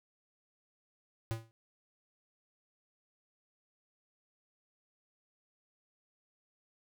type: tone with exponential decay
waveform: square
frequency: 113 Hz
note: A2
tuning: 47 cents sharp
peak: -30 dBFS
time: 1.31-1.51 s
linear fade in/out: 0 ms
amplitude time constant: 42 ms
effects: none